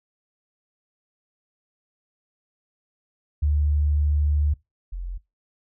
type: tone pair in turn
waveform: sine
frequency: 73.9 / 44.11 Hz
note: D2 / F1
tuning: +11 / +18 cents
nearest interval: major sixth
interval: 893 cents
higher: first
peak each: -18 / -28 dBFS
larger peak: first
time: 3.42-4.54 / 4.92-5.18 s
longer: first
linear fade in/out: 10 ms
effects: noise-tail reverb RT60 0.2 s tail -21 dB re dry